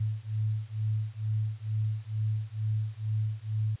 sine beating tone pair, 107.1 / 109.3 Hz, A2 / A2, -46 / -11 cents, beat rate 2.2 Hz, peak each -31 dBFS, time 0-3.76 s, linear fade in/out 10 ms, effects white hiss -57 dBFS RMS until 3.8 s + resampled to 8000 Hz

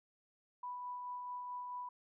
sine tone with tremolo, 987.8 Hz, B5, in tune, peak -40 dBFS, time 0.63-1.89 s, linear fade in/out 5 ms, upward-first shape sine, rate 4.6 Hz, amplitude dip 25%, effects none

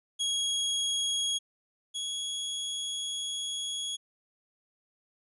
sawtooth tone pair in turn, 3310 / 3337 Hz, G#7 / G#7, -6 / +8 cents, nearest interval unison, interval 14 cents, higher second, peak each -24 / -29 dBFS, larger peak first, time 0.19-1.39 / 1.94-3.97 s, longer second, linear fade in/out 20 ms, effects resampled to 24000 Hz

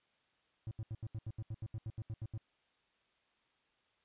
triangle tone bursts, 110 Hz, A2, in tune, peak -36 dBFS, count 15, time 0.67-2.377 s, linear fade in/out 0 ms, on 41 ms, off 78 ms, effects white hiss -75 dBFS RMS until 4.04 s + resampled to 8000 Hz

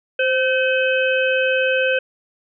harmonic tone with a mistuned harmonic, 512 Hz, C5, 38 cents flat, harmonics 1 / 3 / 5 / 6, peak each -18 / -21 / -22 / -29 dBFS, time 0.19-1.99 s, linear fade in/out 5 ms, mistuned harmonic 1, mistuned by +33 cents, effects none

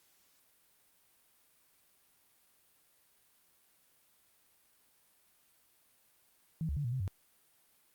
sine tone with pitch steps, 160.8 / 71.4 / 145 / 119.4 / 130.6 / 94.6 Hz, E3 / D2 / D3 / A#2 / C3 / F#2, -43 / -48 / -22 / +42 / -3 / +39 cents, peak -32 dBFS, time 6.61-7.078 s, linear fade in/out 0 ms, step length 78 ms, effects white hiss -69 dBFS RMS until 7.94 s + Opus 48 kbps

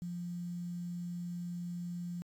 sine tone with quantisation, 174.7 Hz, F3, 1 cent sharp, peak -37 dBFS, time 0.02-2.22 s, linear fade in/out 0 ms, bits 10, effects AAC 64 kbps

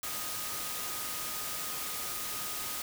sine tone in noise, 1244.5 Hz, D#6, in tune, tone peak -46 dBFS, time 0.03-2.82 s, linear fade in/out 2 ms, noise white, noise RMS -37 dBFS, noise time 0.03-2.82 s, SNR -12 dB, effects none

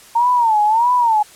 sine tone with vibrato, 911 Hz, A#5, 40 cents flat, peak -11 dBFS, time 0.15-1.23 s, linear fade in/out 10 ms, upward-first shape sine, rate 1.6 Hz, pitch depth 150 cents each way, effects white hiss -43 dBFS RMS until 1.35 s + low-pass 11000 Hz 12 dB/octave

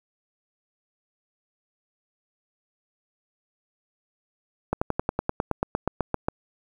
slowing click train, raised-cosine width 1 ms, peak -9 dBFS, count 15, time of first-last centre 4.73-6.285 s, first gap 85 ms, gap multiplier 1.04, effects 8-bit

